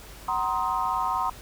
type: chord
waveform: sine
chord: C half-diminished seventh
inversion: second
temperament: just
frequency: 753.5 / 941.9 / 1046.5 / 1255.8 Hz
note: Gb5 / Bb5 / C6 / Eb6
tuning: +31 / +18 / 0 / +16 cents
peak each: -31 / -28 / -28 / -31 dBFS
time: 0.28-1.3 s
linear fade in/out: 5 ms
effects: added 50 Hz sine -46 dBFS peak until 1.41 s + pink hiss -46 dBFS RMS until 1.41 s